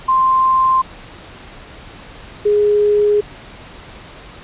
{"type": "tone pair in turn", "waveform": "sine", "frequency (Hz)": [1046.5, 415.3], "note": ["C6", "G#4"], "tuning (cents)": [0, 0], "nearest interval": "octave + major third", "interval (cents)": 1600, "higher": "first", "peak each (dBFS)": -10, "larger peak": "neither", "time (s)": [[0.08, 0.82], [2.45, 3.21]], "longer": "second", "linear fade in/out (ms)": 10, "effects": ["pink hiss -37 dBFS RMS until 4.43 s", "resampled to 8000 Hz"]}